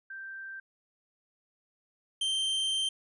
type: tone pair in turn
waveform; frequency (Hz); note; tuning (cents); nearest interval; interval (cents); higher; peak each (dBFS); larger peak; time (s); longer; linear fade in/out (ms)
sine / 45% pulse; 1568 / 3136; G6 / G7; 0 / 0; octave; 1200; second; -39 / -27; second; 0.1-0.6 / 2.21-2.89; second; 5
effects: resampled to 24000 Hz